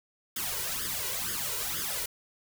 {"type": "noise with flanger", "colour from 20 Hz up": "white", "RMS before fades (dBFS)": -33, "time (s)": [0.36, 2.06], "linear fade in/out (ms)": 5, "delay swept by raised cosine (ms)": [0.59, 2.09], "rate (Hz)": 2.1, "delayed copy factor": 0.9, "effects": []}